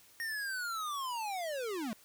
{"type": "linear sweep", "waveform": "square", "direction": "down", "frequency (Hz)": [1859, 202.5], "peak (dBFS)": -36, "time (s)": [0.2, 1.93], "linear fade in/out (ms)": 0, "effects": ["white hiss -61 dBFS RMS until 2.04 s"]}